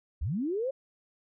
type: linear sweep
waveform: sine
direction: up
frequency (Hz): 51.1 to 554.4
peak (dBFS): -28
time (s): 0.21-0.71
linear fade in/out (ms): 10
effects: none